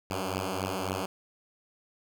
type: beating tone pair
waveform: 5% pulse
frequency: 92.8 / 96.5 Hz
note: F#2 / G2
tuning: +6 / -27 cents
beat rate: 3.7 Hz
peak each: -22 dBFS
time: 0.1-1.06 s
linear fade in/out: 5 ms
effects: none